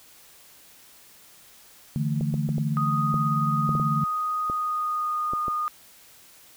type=chord; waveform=sine; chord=D suspended second; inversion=none; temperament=just; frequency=146.83 / 165.19 / 220.2 Hz; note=D3 / E3 / A3; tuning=0 / +4 / +2 cents; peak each=-25 / -30 / -29 dBFS; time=1.96-4.04 s; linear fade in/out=0 ms
type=clicks; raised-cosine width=2 ms; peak=-20 dBFS; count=11; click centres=2.21 / 2.341 / 2.49 / 2.582 / 3.142 / 3.692 / 3.752 / 3.798 / 4.499 / 5.335 / 5.482 s
type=tone with pitch glide; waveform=sine; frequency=1244.5 to 1225.2 Hz; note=D#6 to D#6; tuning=0 to -27 cents; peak=-24 dBFS; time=2.77-5.68 s; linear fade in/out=0 ms; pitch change=-27 cents; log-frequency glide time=4.4-5.38 s
effects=white hiss -52 dBFS RMS until 6.56 s